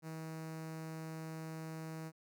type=tone with notch filter; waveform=sawtooth; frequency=160 Hz; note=D#3; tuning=49 cents sharp; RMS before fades=-45 dBFS; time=0.02-2.12 s; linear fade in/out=50 ms; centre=3300 Hz; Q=1.7; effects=none